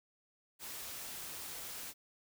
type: noise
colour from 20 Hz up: white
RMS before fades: -45 dBFS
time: 0.59-1.94 s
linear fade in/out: 50 ms
effects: none